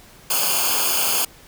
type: noise with comb filter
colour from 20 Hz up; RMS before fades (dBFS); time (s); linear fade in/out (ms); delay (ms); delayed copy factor
white; -20; 0.3-1.25; 5; 0.52; -0.95
effects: pink hiss -47 dBFS RMS until 1.47 s